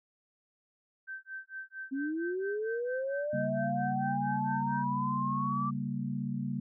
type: tone with tremolo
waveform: sine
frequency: 1552 Hz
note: G6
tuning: 18 cents flat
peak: -37 dBFS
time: 1.07-4.85 s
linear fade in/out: 20 ms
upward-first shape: sine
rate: 4.4 Hz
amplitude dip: 100%
type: linear sweep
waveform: sine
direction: up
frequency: 262.8 to 1174.7 Hz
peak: -31 dBFS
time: 1.91-5.71 s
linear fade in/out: 20 ms
type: chord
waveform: sine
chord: G diminished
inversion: second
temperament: equal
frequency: 138.59 / 196 / 233.1 Hz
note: Db3 / G3 / Bb3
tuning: 0 / 0 / 0 cents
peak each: -36 dBFS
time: 3.33-6.6 s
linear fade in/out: 5 ms
effects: none